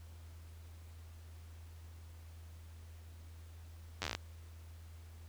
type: slowing click train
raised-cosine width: 0.2 ms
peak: -19 dBFS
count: 10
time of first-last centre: 4.02-4.15 s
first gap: 10 ms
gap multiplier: 1.09
effects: added 82 Hz sine -50 dBFS peak until 5.28 s + pink hiss -64 dBFS RMS until 5.28 s